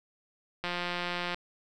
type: click train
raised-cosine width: 0.3 ms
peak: -17 dBFS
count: 125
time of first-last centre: 0.64-1.345 s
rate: 176 Hz
effects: none